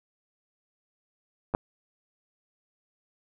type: clicks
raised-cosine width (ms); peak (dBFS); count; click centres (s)
1; -21 / -9; 2; 1.539 / 1.549
effects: none

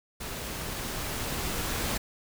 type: noise with level ramp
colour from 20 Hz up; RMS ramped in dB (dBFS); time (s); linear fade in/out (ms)
pink; -37 to -30; 0.2-1.98; 10
effects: none

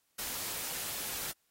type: noise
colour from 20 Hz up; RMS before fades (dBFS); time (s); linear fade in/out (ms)
white; -38; 0.18-1.32; 10
effects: white hiss -75 dBFS RMS until 1.5 s + AAC 48 kbps

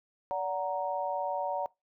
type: chord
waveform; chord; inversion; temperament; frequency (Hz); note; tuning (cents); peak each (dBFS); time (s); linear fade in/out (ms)
sine; D augmented; none; equal with one note detuned; 575.9 / 740 / 932.3; D5 / F#5 / A#5; -34 / 0 / 0; -34; 0.31-1.66; 0
effects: noise-tail reverb RT60 0.2 s tail -22 dB re dry

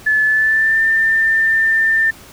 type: tone with pitch glide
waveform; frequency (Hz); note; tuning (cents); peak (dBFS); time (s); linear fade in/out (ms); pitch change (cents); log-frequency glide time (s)
sine; 1729 to 1792; A6 to A6; -31 to +31; -11; 0.06-2.11; 10; +62; 0.24-0.81
effects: pink hiss -40 dBFS RMS until 2.32 s

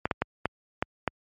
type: clicks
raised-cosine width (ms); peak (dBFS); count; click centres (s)
0.5; -9; 6; 0.055 / 0.112 / 0.22 / 0.456 / 0.825 / 1.077
effects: high-pass 60 Hz 12 dB/octave + MP3 48 kbps

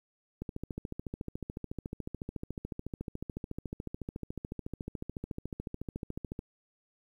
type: click train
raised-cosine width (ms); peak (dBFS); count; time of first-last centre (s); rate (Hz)
3; -24; 84; 0.42-6.391; 13.9
effects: 10-bit

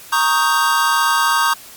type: chord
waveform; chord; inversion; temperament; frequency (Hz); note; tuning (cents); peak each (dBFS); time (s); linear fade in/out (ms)
square; Eb dominant seventh; second; equal; 932.3 / 1108.7 / 1244.5 / 1568; Bb5 / Db6 / Eb6 / G6; 0 / 0 / 0 / 0; -20; 0.12-1.54; 10
effects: white hiss -39 dBFS RMS until 1.76 s + Opus 48 kbps

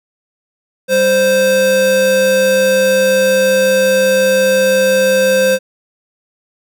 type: tone pair together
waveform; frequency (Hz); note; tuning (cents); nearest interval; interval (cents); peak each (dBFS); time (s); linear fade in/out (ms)
square; 195.9 / 522.1; G3 / C5; -1 / -4; octave + perfect fourth; 1697; -22 / -10; 0.88-5.59; 50
effects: none

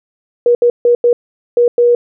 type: tone bursts at uneven times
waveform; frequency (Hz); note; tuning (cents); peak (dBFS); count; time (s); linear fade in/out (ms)
sine; 480; B4; -49; -6; 6; 0.46-0.55 / 0.62-0.7 / 0.85-0.95 / 1.04-1.13 / 1.57-1.68 / 1.78-1.95; 2
effects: none

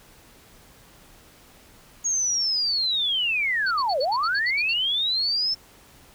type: linear two-way sweep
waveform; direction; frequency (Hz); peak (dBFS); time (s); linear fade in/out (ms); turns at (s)
sine; down then up; 6645 to 492.5 to 5350; -21; 2.04-5.55; 20; 4
type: tone bursts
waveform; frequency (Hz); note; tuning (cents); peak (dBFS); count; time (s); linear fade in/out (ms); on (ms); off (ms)
sine; 4435; C#8; 0; -27; 10; 3.66-4.737; 10; 51; 63
effects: pink hiss -52 dBFS RMS until 6.14 s

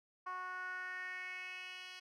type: tone with band-pass filter sweep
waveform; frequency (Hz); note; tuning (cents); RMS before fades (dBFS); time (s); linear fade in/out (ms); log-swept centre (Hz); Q
10% pulse; 367.1; F#4; -14; -45; 0.26-2; 10; 1100 to 3500; 4
effects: none

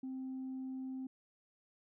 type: tone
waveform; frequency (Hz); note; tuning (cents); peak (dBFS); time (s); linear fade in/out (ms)
sine; 261.6; C4; 0; -38; 0.03-1.07; 5
effects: tanh soft clip ceiling -37 dBFS

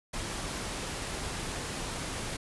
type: noise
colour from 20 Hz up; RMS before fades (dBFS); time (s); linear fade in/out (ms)
pink; -36; 0.13-2.37; 10
effects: resampled to 24000 Hz

